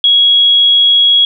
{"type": "tone", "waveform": "sine", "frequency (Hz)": 3322, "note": "G#7", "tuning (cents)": 0, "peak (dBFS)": -5, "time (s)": [0.04, 1.25], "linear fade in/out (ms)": 2, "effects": []}